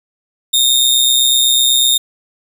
sawtooth tone with amplitude modulation, 3673 Hz, A#7, 26 cents flat, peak -4 dBFS, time 0.53-1.98 s, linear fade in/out 10 ms, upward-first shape sine, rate 128 Hz, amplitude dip 55%, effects 7-bit

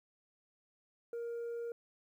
sine tone, 468.9 Hz, A#4, 10 cents sharp, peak -35 dBFS, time 1.13-1.72 s, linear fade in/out 2 ms, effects tanh soft clip ceiling -37 dBFS + 12-bit

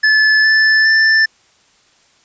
square tone with pitch steps, 1732 / 1750.1 / 1768.4 Hz, A6 / A6 / A6, -28 / -10 / +8 cents, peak -9 dBFS, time 0.03-1.26 s, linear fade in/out 10 ms, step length 410 ms, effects white hiss -53 dBFS RMS until 2.24 s + resampled to 16000 Hz

